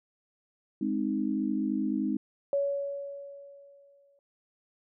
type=chord; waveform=sine; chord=Ab major; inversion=none; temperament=equal; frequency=207.7 / 261.6 / 311.1 Hz; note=Ab3 / C4 / Eb4; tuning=0 / 0 / 0 cents; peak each=-31 / -31 / -31 dBFS; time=0.81-2.17 s; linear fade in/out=5 ms
type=tone with exponential decay; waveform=sine; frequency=562 Hz; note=C#5; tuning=24 cents sharp; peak=-23 dBFS; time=2.53-4.19 s; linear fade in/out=1 ms; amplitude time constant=360 ms
effects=none